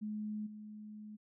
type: tone with level steps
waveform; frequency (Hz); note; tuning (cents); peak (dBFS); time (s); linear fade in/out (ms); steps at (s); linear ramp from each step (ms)
sine; 212.2; G#3; +38; -37 / -46; 0.01-1.17; 20; 0.46; 10
effects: none